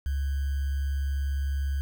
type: tone with sample-and-hold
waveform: sine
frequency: 69.3 Hz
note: C#2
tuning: in tune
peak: -25 dBFS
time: 0.06-1.81 s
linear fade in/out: 0 ms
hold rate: 1575 Hz
effects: none